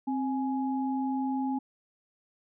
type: tone pair together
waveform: sine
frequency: 263.3 / 836 Hz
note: C4 / G#5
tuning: +11 / +11 cents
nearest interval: octave + minor sixth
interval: 2000 cents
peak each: -28 / -34 dBFS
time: 0.07-1.59 s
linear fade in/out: 10 ms
effects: none